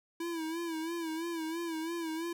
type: tone with vibrato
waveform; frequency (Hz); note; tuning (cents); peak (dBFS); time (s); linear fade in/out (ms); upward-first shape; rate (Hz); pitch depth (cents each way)
square; 329.2; E4; -2; -35; 0.2-2.33; 5; sine; 3; 71
effects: none